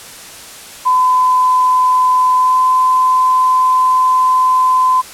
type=tone with pitch glide; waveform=sine; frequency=1013 to 1021.8 Hz; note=B5 to C6; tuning=+44 to -41 cents; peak=-8 dBFS; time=0.85-5.02 s; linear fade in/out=20 ms; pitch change=+15 cents; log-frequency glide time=2.36-2.59 s; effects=white hiss -33 dBFS RMS until 5.13 s + low-pass 11000 Hz 12 dB/octave